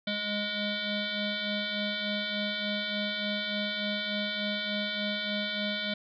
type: tone with frequency modulation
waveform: sine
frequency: 1864.7 Hz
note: A#6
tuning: in tune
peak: -29 dBFS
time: 0.07-5.94 s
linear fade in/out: 5 ms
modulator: 414 Hz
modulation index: 5.1
effects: none